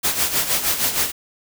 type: noise with tremolo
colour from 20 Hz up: white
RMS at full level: -18 dBFS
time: 0.03-1.12 s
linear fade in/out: 20 ms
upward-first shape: sine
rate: 6.4 Hz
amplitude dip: 65%
effects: none